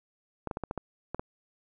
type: clicks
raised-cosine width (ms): 1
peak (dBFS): -19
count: 8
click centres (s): 0.473 / 0.512 / 0.571 / 0.637 / 0.711 / 0.777 / 1.146 / 1.195
effects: none